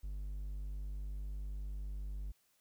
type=tone; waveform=triangle; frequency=49.98 Hz; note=G1; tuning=34 cents sharp; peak=-37 dBFS; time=0.03-2.32 s; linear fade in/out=10 ms; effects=white hiss -74 dBFS RMS until 2.6 s